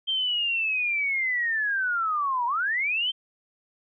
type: linear two-way sweep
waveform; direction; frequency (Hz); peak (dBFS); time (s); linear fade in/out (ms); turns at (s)
sine; down then up; 3168 to 932.3 to 3168; -23; 0.07-3.12; 20; 2.46
effects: none